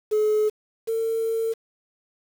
sine tone pair in turn, 426.9 / 451 Hz, G#4 / A4, +48 / +43 cents, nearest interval minor second, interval 95 cents, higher second, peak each -16 / -21 dBFS, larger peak first, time 0.11-0.5 / 0.87-1.54 s, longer second, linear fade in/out 20 ms, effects tanh soft clip ceiling -16 dBFS + 7-bit

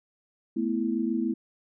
sine chord, A suspended second, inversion none, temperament equal, 220 / 246.9 / 329.6 Hz, A3 / B3 / E4, 0 / 0 / 0 cents, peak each -29 dBFS, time 0.56-1.34 s, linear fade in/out 10 ms, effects none

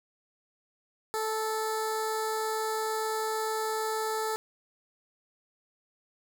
15% pulse tone with notch filter, 437.9 Hz, A4, 8 cents flat, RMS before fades -31 dBFS, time 1.14-4.36 s, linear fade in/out 0 ms, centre 2600 Hz, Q 0.92, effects none

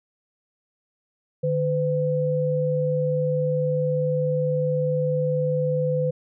sine tone pair together, 150.58 / 506 Hz, D3 / B4, +44 / +42 cents, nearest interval octave + major sixth, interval 2098 cents, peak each -24 / -22 dBFS, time 1.43-6.11 s, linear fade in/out 10 ms, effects none

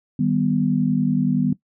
sine chord, Eb augmented, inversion none, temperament equal, 155.56 / 196 / 246.9 Hz, Eb3 / G3 / B3, 0 / 0 / 0 cents, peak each -22 / -22 / -20 dBFS, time 0.19-1.53 s, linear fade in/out 5 ms, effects noise-tail reverb RT60 0.1 s tail -18 dB re dry

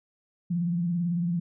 sine tone with vibrato, 172.7 Hz, F3, 19 cents flat, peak -24 dBFS, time 0.5-1.4 s, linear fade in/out 10 ms, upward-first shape sine, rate 18 Hz, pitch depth 64 cents each way, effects none

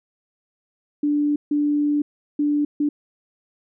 sine tone bursts at uneven times, 293.4 Hz, D4, 2 cents flat, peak -17 dBFS, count 4, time 1.03-1.36 / 1.51-2.02 / 2.39-2.65 / 2.8-2.89 s, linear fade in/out 5 ms, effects none

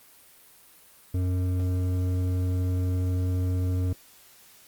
sine tone with hard clipping, 91.2 Hz, F#2, 24 cents flat, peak -25 dBFS, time 1.14-3.93 s, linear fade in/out 5 ms, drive 10 dB, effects white hiss -54 dBFS RMS until 4.67 s + Opus 32 kbps

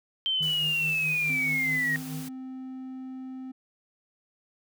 sine linear sweep, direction down, 3136 to 1864.7 Hz, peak -24 dBFS, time 0.26-1.96 s, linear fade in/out 0 ms
triangle tone with tremolo, 155.56 Hz, D#3, in tune, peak -31 dBFS, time 0.4-2.29 s, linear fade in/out 10 ms, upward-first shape sine, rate 4.7 Hz, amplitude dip 70%
white noise, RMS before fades -44 dBFS, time 0.42-2.29 s, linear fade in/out 10 ms
triangle tone, 260 Hz, C4, 11 cents flat, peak -34 dBFS, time 1.29-3.52 s, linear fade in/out 10 ms
effects none

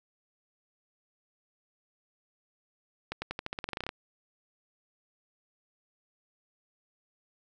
accelerating click train, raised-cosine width 0.3 ms, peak -18 dBFS, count 15, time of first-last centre 3.12-3.891 s, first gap 100 ms, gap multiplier 0.9, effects none

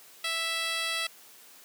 10% pulse tone with band-pass filter, 659.3 Hz, E5, in tune, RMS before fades -31 dBFS, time 0.24-1.07 s, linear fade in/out 5 ms, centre 4700 Hz, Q 0.54, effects white hiss -53 dBFS RMS until 1.64 s + high-pass 200 Hz 12 dB/octave

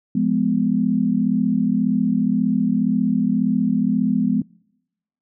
sine chord, F diminished, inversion none, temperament just, 174.61 / 209.5 / 251.4 Hz, F3 / Ab3 / Cb4, 0 / +15 / +31 cents, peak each -23 / -19 / -20 dBFS, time 0.15-4.42 s, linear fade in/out 5 ms, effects noise-tail reverb RT60 0.9 s tail -26 dB re dry

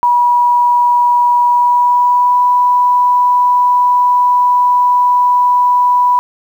sine tone with pitch glide, 970 to 985.2 Hz, B5 to B5, -31 to -5 cents, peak -7 dBFS, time 0.03-6.19 s, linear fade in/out 0 ms, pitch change +26 cents, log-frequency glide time 1.5-2.37 s, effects 7-bit

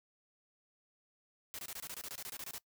white noise bursts, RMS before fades -44 dBFS, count 15, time 1.54-2.581 s, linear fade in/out 0 ms, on 47 ms, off 24 ms, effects noise-tail reverb RT60 0.1 s tail -21 dB re dry

